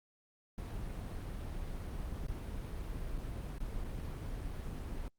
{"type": "noise with dropouts", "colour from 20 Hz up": "brown", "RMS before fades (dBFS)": -40, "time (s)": [0.58, 5.08], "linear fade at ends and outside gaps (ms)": 1, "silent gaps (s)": [[2.268, 2.283], [3.179, 3.183], [3.583, 3.603], [3.841, 3.845]], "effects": ["Opus 32 kbps"]}